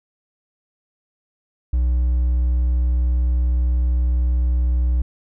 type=tone with hard clipping; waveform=triangle; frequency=61.74 Hz; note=B1; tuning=in tune; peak=-16 dBFS; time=1.73-5.02 s; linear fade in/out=5 ms; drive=5 dB; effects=none